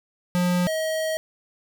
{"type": "tone pair in turn", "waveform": "square", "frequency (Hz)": [178.2, 635], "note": ["F3", "D#5"], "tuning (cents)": [35, 35], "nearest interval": "octave + minor seventh", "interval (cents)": 2200, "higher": "second", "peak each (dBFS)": [-20, -24], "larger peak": "first", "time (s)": [[0.35, 0.67], [0.67, 1.17]], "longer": "second", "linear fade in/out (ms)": 0, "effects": []}